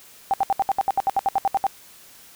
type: tone bursts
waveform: sine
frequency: 784 Hz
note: G5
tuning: in tune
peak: -16 dBFS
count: 15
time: 0.31-1.667 s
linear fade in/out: 0 ms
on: 27 ms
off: 68 ms
effects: white hiss -48 dBFS RMS until 2.35 s